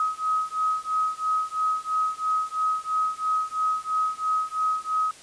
sine beating tone pair, 1266 / 1269 Hz, D#6 / D#6, +30 / +34 cents, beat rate 3 Hz, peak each -26 dBFS, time 0-5.11 s, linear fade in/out 2 ms, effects white hiss -47 dBFS RMS until 5.22 s + resampled to 22050 Hz

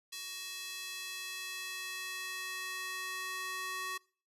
square tone with high-pass filter sweep, 373.2 Hz, F#4, 15 cents sharp, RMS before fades -41 dBFS, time 0.12-3.98 s, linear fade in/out 10 ms, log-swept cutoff 3500 to 1300 Hz, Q 1.2, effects noise-tail reverb RT60 0.4 s tail -22 dB re dry + resampled to 32000 Hz

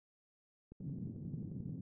click train, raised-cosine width 3 ms, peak -39 dBFS, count 12, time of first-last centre 0.72-1.693 s, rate 11.3 Hz
white band-pass noise, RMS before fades -44 dBFS, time 0.8-1.81 s, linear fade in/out 5 ms, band 110 to 200 Hz, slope 24 dB/octave
effects none

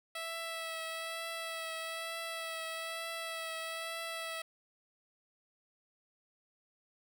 10% pulse tone with vibrato, 656 Hz, E5, 9 cents flat, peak -30 dBFS, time 0.15-4.42 s, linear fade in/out 5 ms, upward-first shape triangle, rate 1.1 Hz, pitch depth 20 cents each way, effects none

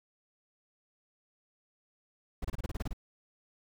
brown noise bursts, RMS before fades -34 dBFS, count 10, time 2.42-2.932 s, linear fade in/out 5 ms, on 26 ms, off 28 ms, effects none

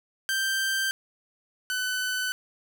sawtooth tone pair in turn, 1568 / 1504.6 Hz, G6 / F#6, 0 / +29 cents, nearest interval minor second, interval 71 cents, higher first, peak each -21 / -23 dBFS, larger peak first, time 0.29-0.91 / 1.7-2.32 s, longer neither, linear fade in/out 0 ms, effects none

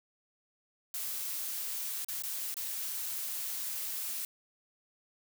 blue noise with dropouts, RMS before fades -37 dBFS, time 0.94-4.25 s, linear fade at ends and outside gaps 1 ms, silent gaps 2.046-2.085 / 2.222-2.236 / 2.542-2.568 s, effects none

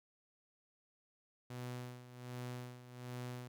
sawtooth tone with tremolo, 124 Hz, B2, 7 cents sharp, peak -38 dBFS, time 1.5-3.48 s, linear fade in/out 5 ms, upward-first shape sine, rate 1.3 Hz, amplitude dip 75%, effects none

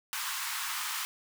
pink high-pass noise, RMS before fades -35 dBFS, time 0.13-1.05 s, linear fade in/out 0 ms, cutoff 940 Hz, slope 48 dB/octave, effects none

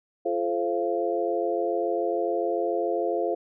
sine tone cluster, 344.8 / 431.9 / 525 / 687 Hz, F4 / A4 / C5 / F5, -22 / -32 / +6 / -29 cents, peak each -29 dBFS, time 0.25-3.35 s, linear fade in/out 10 ms, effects none

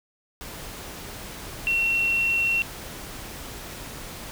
sine tone in noise, 2723 Hz, F7, 44 cents flat, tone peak -20 dBFS, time 1.67-2.62 s, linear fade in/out 0 ms, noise pink, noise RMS -38 dBFS, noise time 0.41-4.31 s, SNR +15 dB, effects none

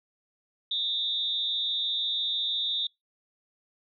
sine tone with amplitude modulation, 3661 Hz, A#7, 32 cents flat, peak -22 dBFS, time 0.71-2.87 s, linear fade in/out 5 ms, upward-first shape sine, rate 246 Hz, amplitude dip 95%, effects noise-tail reverb RT60 0.2 s tail -26 dB re dry

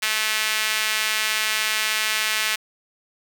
sawtooth tone with high-pass filter, 216.6 Hz, A3, 27 cents flat, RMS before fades -23 dBFS, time 0.02-2.56 s, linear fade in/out 10 ms, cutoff 2100 Hz, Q 1.3, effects none

